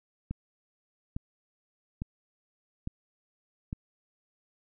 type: click train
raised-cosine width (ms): 5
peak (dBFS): -21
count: 5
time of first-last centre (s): 0.31-3.729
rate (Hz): 1.17
effects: none